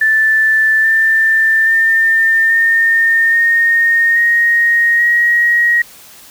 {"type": "tone with pitch steps", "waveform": "sine", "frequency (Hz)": [1760, 1781.5, 1803.2, 1825.2, 1847.5, 1870, 1892.9], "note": ["A6", "A6", "A6", "A#6", "A#6", "A#6", "A#6"], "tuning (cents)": [0, 21, 42, -37, -16, 5, 26], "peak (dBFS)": -8, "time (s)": [0.01, 5.82], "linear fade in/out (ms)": 5, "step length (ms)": 830, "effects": ["white hiss -39 dBFS RMS until 6.3 s"]}